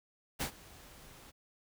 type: noise with ADSR envelope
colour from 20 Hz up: pink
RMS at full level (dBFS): -33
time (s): 0.39-1.32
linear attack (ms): 26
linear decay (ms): 92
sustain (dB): -22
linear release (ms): 27
effects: none